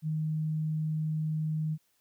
sine tone, 155.8 Hz, D#3, 3 cents sharp, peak -28 dBFS, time 0.02-1.78 s, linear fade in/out 50 ms, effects white hiss -72 dBFS RMS until 2 s

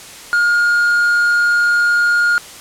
triangle tone, 1422 Hz, F6, 31 cents sharp, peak -9 dBFS, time 0.33-2.38 s, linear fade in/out 0 ms, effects white hiss -35 dBFS RMS until 2.6 s + low-pass 10000 Hz 12 dB/octave

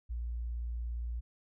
sine tone, 58.7 Hz, A#1, 13 cents sharp, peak -34 dBFS, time 0.09-1.21 s, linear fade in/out 20 ms, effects none

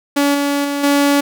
sawtooth tone with level steps, 284.4 Hz, C#4, 45 cents sharp, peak -8 / -11 / -14 / -7 dBFS, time 0.16-1.21 s, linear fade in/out 10 ms, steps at 0.34 / 0.64 / 0.83 s, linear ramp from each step 10 ms, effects none

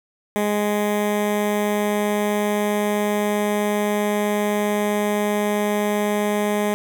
15% pulse tone with notch filter, 207.7 Hz, G#3, in tune, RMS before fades -21 dBFS, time 0.36-6.74 s, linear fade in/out 0 ms, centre 4600 Hz, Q 1.2, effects 9-bit

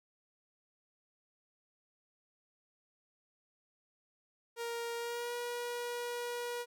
sawtooth tone with pitch glide, 468.2 to 481.4 Hz, A#4 to B4, +8 to -44 cents, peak -33 dBFS, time 4.56-6.66 s, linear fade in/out 50 ms, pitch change +48 cents, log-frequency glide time 4.96-5.34 s, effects none

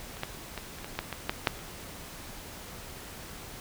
clicks, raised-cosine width 0.3 ms, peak -27 / -15 / -19 / -27 / -22 / -28 / -13 / -18 / -11 / -6 / -28 dBFS, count 11, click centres 0.17 / 0.234 / 0.577 / 0.786 / 0.845 / 0.953 / 0.99 / 1.127 / 1.295 / 1.472 / 1.591 s, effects pink hiss -44 dBFS RMS until 3.6 s

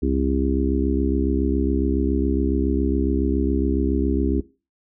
harmonic tone, 67.2 Hz, C2, 47 cents sharp, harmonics 1 / 3 / 4 / 5 / 6, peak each -23 / -28 / -23 / -25 / -28 dBFS, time 0.02-4.41 s, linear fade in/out 10 ms, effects noise-tail reverb RT60 0.3 s tail -18 dB re dry

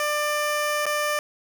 15% pulse tone with dropouts, 595 Hz, D5, 22 cents sharp, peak -16 dBFS, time 0-1.19 s, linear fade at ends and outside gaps 1 ms, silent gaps 0.856-0.864 s, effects none

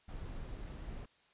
brown noise, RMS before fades -44 dBFS, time 0.08-1.06 s, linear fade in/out 10 ms, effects white hiss -69 dBFS RMS until 1.33 s + resampled to 8000 Hz

